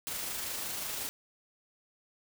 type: noise with amplitude modulation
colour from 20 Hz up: white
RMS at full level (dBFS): -36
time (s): 0.07-1.09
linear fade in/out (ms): 0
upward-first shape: sine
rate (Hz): 25.6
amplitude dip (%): 25
effects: none